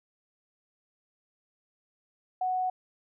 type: tone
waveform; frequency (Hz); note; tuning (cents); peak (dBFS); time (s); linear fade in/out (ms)
sine; 740; F#5; 0; -26; 2.41-2.7; 5
effects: none